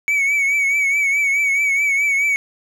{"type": "tone with vibrato", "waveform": "triangle", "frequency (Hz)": 2254, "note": "C#7", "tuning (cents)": 28, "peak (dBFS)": -13, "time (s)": [0.08, 2.36], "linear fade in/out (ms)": 0, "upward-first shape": "triangle", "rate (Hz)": 4.7, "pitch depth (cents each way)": 64, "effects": []}